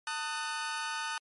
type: chord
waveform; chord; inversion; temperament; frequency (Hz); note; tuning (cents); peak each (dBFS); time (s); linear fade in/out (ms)
sawtooth; D# diminished; second; just; 896 / 1244.5 / 1493.4; A5 / D#6 / F#6; +31 / 0 / +16; -34 / -35 / -34; 0.07-1.18; 2
effects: MP3 48 kbps